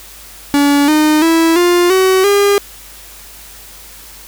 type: tone with pitch steps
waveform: 45% pulse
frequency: 285.6 / 306.1 / 328.1 / 351.6 / 376.9 / 403.9 Hz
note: D4 / D#4 / E4 / F4 / F#4 / G#4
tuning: -48 / -28 / -8 / +12 / +32 / -48 cents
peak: -8 dBFS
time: 0.54-2.58 s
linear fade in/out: 0 ms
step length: 340 ms
effects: added 50 Hz sine -42 dBFS peak until 4.27 s + white hiss -36 dBFS RMS until 4.27 s